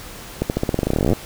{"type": "accelerating click train", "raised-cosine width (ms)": 2, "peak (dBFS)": -5, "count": 23, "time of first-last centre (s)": [0.42, 1.132], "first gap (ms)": 79, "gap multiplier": 0.9, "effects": ["pink hiss -37 dBFS RMS until 1.25 s"]}